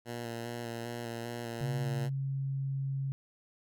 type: tone with vibrato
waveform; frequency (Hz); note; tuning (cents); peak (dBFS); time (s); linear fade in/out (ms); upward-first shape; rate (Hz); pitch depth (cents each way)
10% pulse; 117.6; A#2; +16; -29; 0.05-2.1; 50; square; 2.5; 18
type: tone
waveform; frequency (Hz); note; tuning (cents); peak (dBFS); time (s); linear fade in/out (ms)
sine; 136.2; C#3; -30; -31; 1.61-3.12; 0
effects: none